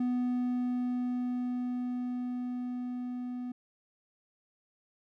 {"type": "tone with level ramp", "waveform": "triangle", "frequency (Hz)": 247.7, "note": "B3", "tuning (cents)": 5, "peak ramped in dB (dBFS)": [-25, -33], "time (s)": [0, 3.52], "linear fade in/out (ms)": 5, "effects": []}